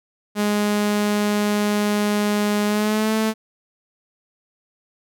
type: tone with pitch glide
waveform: sawtooth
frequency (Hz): 207.7 to 219.3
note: G#3 to A3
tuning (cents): 0 to -6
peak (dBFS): -14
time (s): 0.35-3.34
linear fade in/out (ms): 50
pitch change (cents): +94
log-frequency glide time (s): 2.66-3.14
effects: none